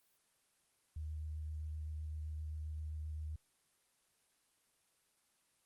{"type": "tone with vibrato", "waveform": "sine", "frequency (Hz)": 77.1, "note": "D#2", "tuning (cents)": -15, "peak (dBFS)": -40, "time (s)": [0.96, 3.36], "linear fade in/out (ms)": 5, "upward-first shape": "sine", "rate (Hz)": 7.7, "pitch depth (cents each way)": 13, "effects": ["white hiss -75 dBFS RMS until 5.65 s", "Opus 24 kbps"]}